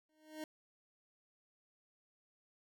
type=tone with exponential growth; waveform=25% pulse; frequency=310 Hz; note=D#4; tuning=6 cents flat; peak=-36 dBFS; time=0.09-0.44 s; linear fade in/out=2 ms; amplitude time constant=74 ms; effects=none